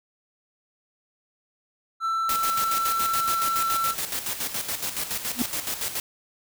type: tone with pitch glide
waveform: triangle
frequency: 1333 to 1341.5 Hz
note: E6 to E6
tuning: +19 to +30 cents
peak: -21 dBFS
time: 2-3.95 s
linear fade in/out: 50 ms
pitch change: +11 cents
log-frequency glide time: 2.24-2.99 s
type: noise with tremolo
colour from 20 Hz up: white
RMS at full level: -28 dBFS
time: 2.29-6 s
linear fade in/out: 2 ms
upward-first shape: square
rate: 7.1 Hz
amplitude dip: 60%
type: tone with exponential growth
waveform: triangle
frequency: 242.5 Hz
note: B3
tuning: 31 cents flat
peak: -16 dBFS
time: 5.34-5.42 s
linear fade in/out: 2 ms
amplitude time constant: 17 ms
effects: none